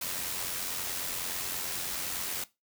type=noise with amplitude modulation; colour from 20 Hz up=white; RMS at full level=-33 dBFS; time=0.01-2.44 s; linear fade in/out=5 ms; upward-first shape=sine; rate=89.5 Hz; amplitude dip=40%; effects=noise-tail reverb RT60 0.2 s tail -17 dB re dry